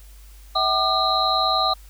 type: tone cluster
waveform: sine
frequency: 647 / 757 / 1200 / 3871 / 4097 Hz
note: E5 / F#5 / D6 / B7 / C8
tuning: -32 / +39 / +37 / -35 / -37 cents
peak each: -27 / -23 / -22 / -26 / -24 dBFS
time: 0.55-1.74 s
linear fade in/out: 10 ms
effects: added 50 Hz sine -42 dBFS peak until 1.89 s + white hiss -53 dBFS RMS until 1.89 s